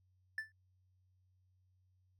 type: tone with exponential decay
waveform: triangle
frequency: 1760 Hz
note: A6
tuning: in tune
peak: -32 dBFS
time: 0.38-0.52 s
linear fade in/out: 2 ms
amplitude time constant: 30 ms
effects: added 92 Hz sine -70 dBFS peak until 2.19 s